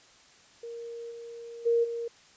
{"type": "tone with level steps", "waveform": "sine", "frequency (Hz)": 467.1, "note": "A#4", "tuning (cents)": 3, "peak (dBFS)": [-37, -40, -21, -31], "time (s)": [0.63, 2.08], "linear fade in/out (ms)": 5, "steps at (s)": [1.1, 1.65, 1.83], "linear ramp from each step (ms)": 20, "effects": ["white hiss -57 dBFS RMS until 2.36 s", "resampled to 16000 Hz"]}